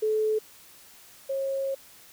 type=tone pair in turn; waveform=sine; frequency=432.6 / 542.7 Hz; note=A4 / C#5; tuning=-29 / -37 cents; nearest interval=major third; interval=392 cents; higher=second; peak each=-22 / -26 dBFS; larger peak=first; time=0.02-0.39 / 1.29-1.75 s; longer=second; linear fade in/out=10 ms; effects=white hiss -52 dBFS RMS until 2.12 s